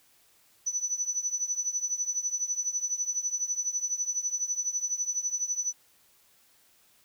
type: tone with tremolo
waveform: sine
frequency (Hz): 5970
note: F#8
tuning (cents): +15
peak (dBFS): -24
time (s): 0.66-5.73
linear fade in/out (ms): 10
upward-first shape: triangle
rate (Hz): 12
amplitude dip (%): 90
effects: white hiss -63 dBFS RMS until 7.04 s